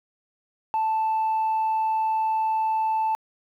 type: tone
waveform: sine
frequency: 880 Hz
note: A5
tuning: in tune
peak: -19 dBFS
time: 0.74-3.15 s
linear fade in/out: 0 ms
effects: tanh soft clip ceiling -19 dBFS + 10-bit